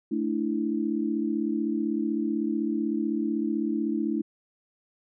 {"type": "chord", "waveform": "sine", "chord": "A suspended fourth", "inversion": "none", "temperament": "equal", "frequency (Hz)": [220, 293.7, 329.6], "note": ["A3", "D4", "E4"], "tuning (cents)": [0, 0, 0], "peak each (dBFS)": -29, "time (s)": [0.11, 4.22], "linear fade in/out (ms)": 10, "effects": []}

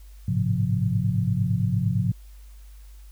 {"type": "tone cluster", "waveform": "sine", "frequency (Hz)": [103.2, 112, 134, 177], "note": ["G#2", "A2", "C3", "F3"], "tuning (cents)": [-10, 31, 42, 23], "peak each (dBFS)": -26, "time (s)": [0.28, 2.12], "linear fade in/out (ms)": 5, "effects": ["added 50 Hz sine -42 dBFS peak until 3.11 s", "white hiss -59 dBFS RMS until 3.11 s"]}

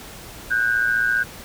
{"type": "tone pair together", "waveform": "sine", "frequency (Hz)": [1480, 1595], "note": ["F#6", "G6"], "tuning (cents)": [0, 30], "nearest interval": "minor second", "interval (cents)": 130, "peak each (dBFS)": -20, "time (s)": [0.5, 1.24], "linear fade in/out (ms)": 20, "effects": ["pink hiss -39 dBFS RMS until 1.44 s"]}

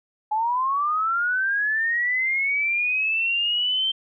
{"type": "linear sweep", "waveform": "sine", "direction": "up", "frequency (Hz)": [840, 3136], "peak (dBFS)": -20, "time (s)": [0.31, 3.92], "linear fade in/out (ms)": 10, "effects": []}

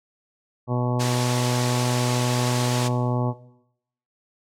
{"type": "harmonic tone", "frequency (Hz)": 123.2, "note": "B2", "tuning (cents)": -4, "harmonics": [1, 2, 3, 4, 5, 6, 7, 8, 9], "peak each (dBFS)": [-23, -28, -31, -33, -32, -38, -34, -40, -36], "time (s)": [0.67, 3.34], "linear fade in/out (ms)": 50}
{"type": "high-pass noise", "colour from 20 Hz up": "white", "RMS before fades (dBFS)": -26, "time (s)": [0.99, 2.89], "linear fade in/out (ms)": 20, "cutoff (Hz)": 290, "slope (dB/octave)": 96}
{"effects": ["noise-tail reverb RT60 0.8 s tail -17 dB re dry", "low-pass 7000 Hz 12 dB/octave"]}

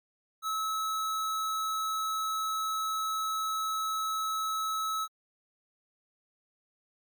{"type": "tone", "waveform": "square", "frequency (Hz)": 1296, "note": "E6", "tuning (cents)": -30, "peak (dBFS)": -30, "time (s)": [0.42, 5.08], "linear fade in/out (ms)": 50, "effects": ["MP3 96 kbps"]}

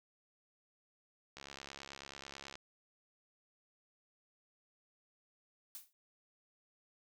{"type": "click train", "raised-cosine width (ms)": 0.2, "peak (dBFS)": -30, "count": 83, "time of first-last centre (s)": [1.37, 2.555], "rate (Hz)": 69.2}
{"type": "noise with exponential decay", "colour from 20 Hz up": "blue", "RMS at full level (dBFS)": -44, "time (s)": [5.75, 5.93], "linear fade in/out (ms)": 0, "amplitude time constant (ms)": 38}
{"effects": []}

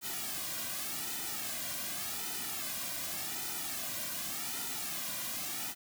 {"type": "noise with flanger", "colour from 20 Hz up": "white", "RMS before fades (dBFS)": -38, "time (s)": [0.01, 5.75], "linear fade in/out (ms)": 50, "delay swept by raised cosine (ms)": [1.8, 2.32], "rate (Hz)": 0.87, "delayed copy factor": -0.8, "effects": []}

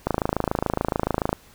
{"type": "click train", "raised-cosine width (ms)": 1, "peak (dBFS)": -7, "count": 35, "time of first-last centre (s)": [0.07, 1.329], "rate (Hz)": 27, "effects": ["pink hiss -52 dBFS RMS until 1.54 s"]}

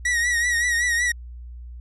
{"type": "tone with vibrato", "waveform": "45% pulse", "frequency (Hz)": 1909, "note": "A#6", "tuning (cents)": 41, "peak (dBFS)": -19, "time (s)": [0.05, 1.12], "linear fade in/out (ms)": 5, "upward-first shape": "triangle", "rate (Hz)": 5.3, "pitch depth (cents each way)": 68, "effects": ["added 60 Hz sine -35 dBFS peak until 1.8 s", "resampled to 24000 Hz"]}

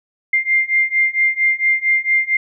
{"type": "beating tone pair", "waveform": "sine", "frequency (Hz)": [2100, 2104.4], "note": ["C7", "C7"], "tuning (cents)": [6, 9], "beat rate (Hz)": 4.4, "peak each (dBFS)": [-17, -16], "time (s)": [0.33, 2.37], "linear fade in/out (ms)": 5, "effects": []}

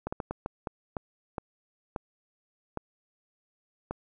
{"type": "slowing click train", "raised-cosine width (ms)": 1, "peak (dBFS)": -18, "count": 11, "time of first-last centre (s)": [0.07, 3.91], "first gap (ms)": 55, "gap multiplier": 1.4, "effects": []}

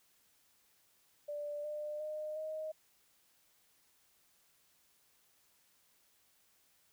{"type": "tone with pitch steps", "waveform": "sine", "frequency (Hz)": [587.3, 599.6, 612.2, 625.1], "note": ["D5", "D5", "D#5", "D#5"], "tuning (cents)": [0, 36, -28, 8], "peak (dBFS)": -38, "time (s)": [1.28, 2.72], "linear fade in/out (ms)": 10, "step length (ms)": 360, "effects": ["white hiss -71 dBFS RMS until 6.92 s"]}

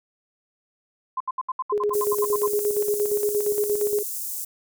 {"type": "tone bursts", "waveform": "sine", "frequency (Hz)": 1037, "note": "C6", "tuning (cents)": -16, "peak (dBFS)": -23, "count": 13, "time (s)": [1.17, 2.464], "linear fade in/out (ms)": 5, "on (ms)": 34, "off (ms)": 71}
{"type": "tone with tremolo", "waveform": "sine", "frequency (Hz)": 415.3, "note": "G#4", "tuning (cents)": 0, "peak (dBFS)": -19, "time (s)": [1.72, 4.03], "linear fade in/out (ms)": 5, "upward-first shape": "square", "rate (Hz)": 8.6, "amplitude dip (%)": 55}
{"type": "high-pass noise", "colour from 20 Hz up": "white", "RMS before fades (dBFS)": -31, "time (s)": [1.93, 4.45], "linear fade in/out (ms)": 10, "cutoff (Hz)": 6800, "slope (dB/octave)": 24}
{"effects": []}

